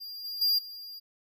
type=tone with level steps; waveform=square; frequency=4797 Hz; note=D8; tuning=36 cents sharp; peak=-39 / -35 / -23 / -41 dBFS; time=0-1 s; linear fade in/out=20 ms; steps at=0.24 / 0.41 / 0.58 s; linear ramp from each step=10 ms; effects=none